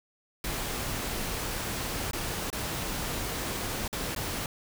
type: noise with dropouts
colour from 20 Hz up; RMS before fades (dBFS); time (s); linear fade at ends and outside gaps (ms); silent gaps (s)
pink; -33; 0.44-4.46; 2; 2.111-2.132 / 2.502-2.528 / 3.879-3.928 / 4.149-4.162
effects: none